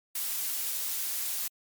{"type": "noise", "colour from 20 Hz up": "blue", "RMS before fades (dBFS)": -32, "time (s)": [0.15, 1.48], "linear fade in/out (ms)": 5, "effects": ["MP3 96 kbps"]}